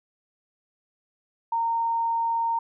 sine tone, 921 Hz, A#5, 21 cents flat, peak -22 dBFS, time 1.52-2.59 s, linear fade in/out 5 ms, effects none

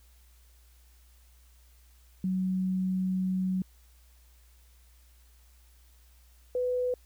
sine tone pair in turn, 186.5 / 498.2 Hz, F#3 / B4, +14 / +15 cents, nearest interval octave + perfect fourth, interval 1701 cents, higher second, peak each -26 dBFS, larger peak neither, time 2.24-3.62 / 6.55-6.94 s, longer first, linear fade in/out 2 ms, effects added 60 Hz sine -56 dBFS peak until 7.05 s + white hiss -65 dBFS RMS until 7.05 s

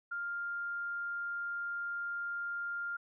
sine tone, 1400 Hz, F6, 4 cents sharp, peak -35 dBFS, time 0.11-2.97 s, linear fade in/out 10 ms, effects none

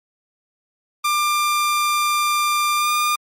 sawtooth tone with pitch glide, 1192 to 1205.9 Hz, D6 to D6, +25 to +45 cents, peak -13 dBFS, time 1.04-3.16 s, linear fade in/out 10 ms, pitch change +20 cents, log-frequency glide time 2.76-2.9 s, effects MP3 64 kbps

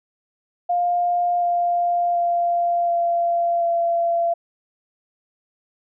sine tone with pitch steps, 704 / 698.3 / 692.7 / 687.1 / 681.6 Hz, F5 / F5 / F5 / F5 / F5, +14 / 0 / -14 / -28 / -42 cents, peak -17 dBFS, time 0.69-4.34 s, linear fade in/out 10 ms, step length 730 ms, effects none

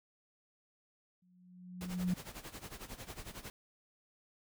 sine tone with exponential growth, 180.7 Hz, F#3, 41 cents flat, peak -28 dBFS, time 1.22-2.14 s, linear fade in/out 5 ms, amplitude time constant 200 ms
pink noise with tremolo, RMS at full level -45 dBFS, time 1.81-3.5 s, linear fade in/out 0 ms, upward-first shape sine, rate 11 Hz, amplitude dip 80%
effects none

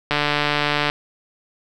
click train, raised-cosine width 0.3 ms, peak -3 dBFS, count 117, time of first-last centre 0.11-0.899 s, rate 147 Hz, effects none

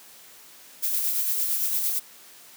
violet noise with tremolo, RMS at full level -24 dBFS, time 0.82-2 s, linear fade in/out 20 ms, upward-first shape sine, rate 8.8 Hz, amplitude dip 35%, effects white hiss -49 dBFS RMS until 2.56 s + high-pass 150 Hz 12 dB/octave

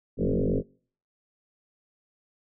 sine tone with frequency modulation, 118.2 Hz, A#2, 24 cents sharp, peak -22 dBFS, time 0.17-0.63 s, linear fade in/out 50 ms, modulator 48.8 Hz, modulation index 7.9, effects noise-tail reverb RT60 0.5 s tail -25 dB re dry

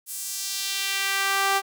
sawtooth tone with high-pass filter sweep, 392 Hz, G4, in tune, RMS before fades -26 dBFS, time 0.06-1.62 s, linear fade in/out 50 ms, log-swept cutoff 10000 to 790 Hz, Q 1.2, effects none

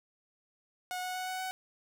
sawtooth tone with pitch steps, 730 / 734.7 / 739.3 / 744 / 748.8 Hz, F#5 / F#5 / F#5 / F#5 / F#5, -24 / -12 / -2 / +9 / +20 cents, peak -31 dBFS, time 0.91-1.51 s, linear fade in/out 0 ms, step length 120 ms, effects none

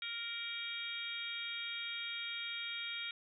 harmonic tone with a mistuned harmonic, 466.2 Hz, A#4, in tune, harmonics 3 / 4 / 5 / 6 / 7 / 8, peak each -48 / -52 / -43 / -54 / -45 / -45 dBFS, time 0.02-3.11 s, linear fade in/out 2 ms, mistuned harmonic 6, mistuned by +34 cents, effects none

